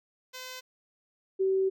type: tone pair in turn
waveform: 5% pulse / sine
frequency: 511 / 382.8 Hz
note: C5 / G4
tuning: -41 / -41 cents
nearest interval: perfect fourth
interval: 500 cents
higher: first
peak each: -28 / -23 dBFS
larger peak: second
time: 0.33-0.61 / 1.39-1.7 s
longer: second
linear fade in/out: 20 ms
effects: none